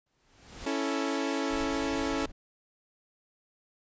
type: noise with exponential growth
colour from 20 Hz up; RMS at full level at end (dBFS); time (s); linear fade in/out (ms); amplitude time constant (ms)
pink; -40; 0.06-0.66; 5; 130
type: chord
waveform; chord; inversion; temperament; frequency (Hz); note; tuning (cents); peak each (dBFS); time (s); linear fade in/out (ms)
sawtooth; A major; first; equal; 277.2 / 329.6 / 440; C#4 / E4 / A4; 0 / 0 / 0; -27 / -30 / -31; 0.66-2.26; 5
type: noise with tremolo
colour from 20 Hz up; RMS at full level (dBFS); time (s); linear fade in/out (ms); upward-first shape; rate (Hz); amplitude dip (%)
brown; -41; 1.5-2.32; 10; sine; 10; 45
effects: resampled to 16000 Hz